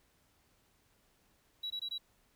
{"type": "tone bursts", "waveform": "triangle", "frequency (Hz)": 3900, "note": "B7", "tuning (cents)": -23, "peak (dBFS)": -33, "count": 4, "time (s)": [1.63, 1.982], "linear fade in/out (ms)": 10, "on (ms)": 73, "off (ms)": 20, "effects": ["tanh soft clip ceiling -33 dBFS", "pink hiss -71 dBFS RMS until 2.35 s"]}